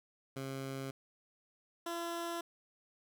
15% pulse tone pair in turn, 135 / 339.6 Hz, C#3 / F4, -45 / -48 cents, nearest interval octave + major third, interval 1597 cents, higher second, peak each -33 / -31 dBFS, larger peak second, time 0.36-0.91 / 1.86-2.41 s, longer neither, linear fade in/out 5 ms, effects none

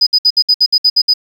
sine tone bursts, 4978 Hz, D#8, in tune, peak -5 dBFS, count 10, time 0.01-1.138 s, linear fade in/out 10 ms, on 57 ms, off 62 ms, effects tanh soft clip ceiling -2 dBFS + 7-bit

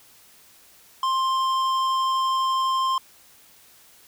triangle tone with tanh clipping, 1052 Hz, C6, 9 cents sharp, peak -22 dBFS, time 1.03-2.98 s, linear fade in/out 2 ms, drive 16 dB, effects white hiss -53 dBFS RMS until 4.07 s

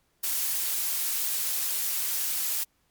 blue noise, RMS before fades -28 dBFS, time 0.23-2.64 s, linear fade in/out 10 ms, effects pink hiss -70 dBFS RMS until 2.9 s + MP3 96 kbps

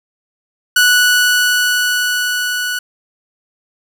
sawtooth tone with level ramp, 1476 Hz, F#6, 5 cents flat, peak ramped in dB -4 to -14 dBFS, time 0.76-2.79 s, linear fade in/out 5 ms, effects none

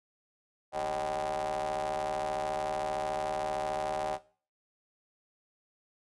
35% pulse ring-modulated tone, 73.42 Hz, D2, in tune, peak -26 dBFS, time 0.72-4.19 s, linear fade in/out 50 ms, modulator 690 Hz, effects noise-tail reverb RT60 0.4 s tail -18 dB re dry + resampled to 24000 Hz

